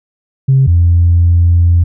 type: tone pair in turn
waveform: sine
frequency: 134 / 86.03 Hz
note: C3 / F2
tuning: +42 / -26 cents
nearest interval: minor sixth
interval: 768 cents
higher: first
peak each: -4 dBFS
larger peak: neither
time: 0.48-0.67 / 0.67-1.84 s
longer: second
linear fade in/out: 10 ms
effects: tanh soft clip ceiling -1 dBFS